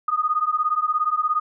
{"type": "beating tone pair", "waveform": "sine", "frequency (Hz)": [1228, 1245], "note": ["D#6", "D#6"], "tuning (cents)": [-23, 1], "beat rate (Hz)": 17, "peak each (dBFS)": -22, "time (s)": [0.08, 1.4], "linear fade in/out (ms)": 5, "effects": []}